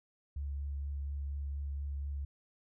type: tone with vibrato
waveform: sine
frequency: 70.6 Hz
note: C#2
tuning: 32 cents sharp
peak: -35 dBFS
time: 0.36-2.25 s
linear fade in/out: 5 ms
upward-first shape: triangle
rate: 4.2 Hz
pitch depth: 17 cents each way
effects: none